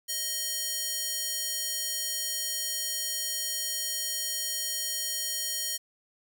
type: tone with high-pass filter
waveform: square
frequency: 625 Hz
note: D#5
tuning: 8 cents sharp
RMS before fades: -32 dBFS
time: 0.08-5.78 s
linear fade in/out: 20 ms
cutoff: 5300 Hz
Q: 0.81
effects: none